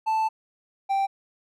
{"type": "tone pair in turn", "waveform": "triangle", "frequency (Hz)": [880, 783.3], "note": ["A5", "G5"], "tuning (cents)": [0, -2], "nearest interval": "major second", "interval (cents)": 202, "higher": "first", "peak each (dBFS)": -19, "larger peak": "neither", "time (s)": [[0.06, 0.29], [0.89, 1.07]], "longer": "first", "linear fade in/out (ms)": 20, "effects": []}